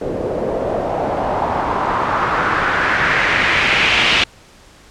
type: noise with low-pass filter sweep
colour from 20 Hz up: white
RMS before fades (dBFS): -17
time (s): 0.01-4.24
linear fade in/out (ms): 5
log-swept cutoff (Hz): 440 to 3000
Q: 2.5
effects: pink hiss -45 dBFS RMS until 4.9 s + low-pass 8000 Hz 12 dB/octave